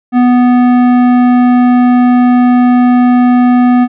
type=tone with tanh clipping; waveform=sine; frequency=246.9 Hz; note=B3; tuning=in tune; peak=-6 dBFS; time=0.12-3.88 s; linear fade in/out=50 ms; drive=14 dB; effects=none